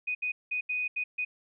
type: tone bursts at uneven times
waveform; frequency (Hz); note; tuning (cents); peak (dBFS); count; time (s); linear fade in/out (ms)
sine; 2489; D#7; 0; -28; 6; 0.07-0.15 / 0.22-0.32 / 0.51-0.61 / 0.69-0.88 / 0.96-1.04 / 1.18-1.25; 10
effects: none